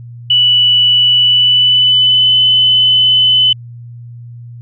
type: tone with pitch glide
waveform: sine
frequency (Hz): 2960 to 3019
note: F#7 to F#7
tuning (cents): 0 to +34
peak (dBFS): -6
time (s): 0.3-3.53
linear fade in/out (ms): 5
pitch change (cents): +34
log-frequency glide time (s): 1.18-2.34
effects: added 119 Hz sine -28 dBFS peak until 4.61 s